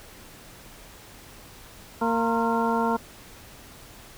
harmonic tone with a mistuned harmonic, 230 Hz, A#3, 23 cents flat, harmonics 1 / 2 / 3 / 4 / 5 / 6, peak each -26 / -28 / -31 / -26 / -32 / -32 dBFS, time 2.01-2.97 s, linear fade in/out 10 ms, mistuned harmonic 5, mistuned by -130 cents, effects pink hiss -47 dBFS RMS until 4.17 s

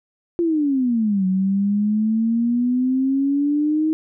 sine exponential two-way sweep, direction down then up, 349.2 to 185.6 to 317.1 Hz, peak -16 dBFS, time 0.39-3.93 s, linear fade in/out 0 ms, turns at 1.26 s, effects none

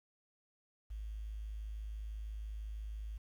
sine tone with quantisation, 53 Hz, G#1, 36 cents sharp, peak -40 dBFS, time 0.9-3.18 s, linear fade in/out 10 ms, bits 11, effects none

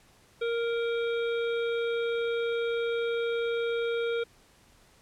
harmonic tone, 466.2 Hz, A#4, in tune, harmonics 1 / 3 / 5 / 7 / 8, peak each -27 / -37 / -41 / -44 / -45 dBFS, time 0.41-4.24 s, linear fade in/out 10 ms, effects pink hiss -60 dBFS RMS until 5.01 s + low-pass 11000 Hz 12 dB/octave

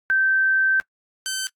sine / 10% pulse tone pair in turn, 1553 / 1540.5 Hz, G6 / G6, -17 / -31 cents, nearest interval unison, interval 14 cents, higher first, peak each -16 dBFS, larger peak neither, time 0.1-0.8 / 1.26-1.47 s, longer first, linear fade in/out 0 ms, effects noise-tail reverb RT60 0.1 s tail -23 dB re dry + AAC 64 kbps

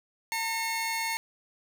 sawtooth tone pair together, 906.4 / 2172 Hz, A#5 / C#7, -49 / -36 cents, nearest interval octave + minor third, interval 1513 cents, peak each -28 dBFS, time 0.32-1.17 s, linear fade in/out 0 ms, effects 9-bit

